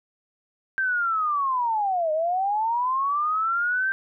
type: linear two-way sweep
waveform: sine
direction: down then up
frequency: 1576 to 609 to 1576 Hz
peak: -21 dBFS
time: 0.78-3.92 s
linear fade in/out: 0 ms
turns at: 2.12 s
effects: none